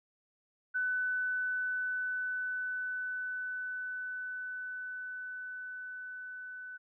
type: tone with level ramp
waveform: sine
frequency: 1500 Hz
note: F#6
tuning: 23 cents sharp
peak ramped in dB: -29 to -42 dBFS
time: 0.74-6.78 s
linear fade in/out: 20 ms
effects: none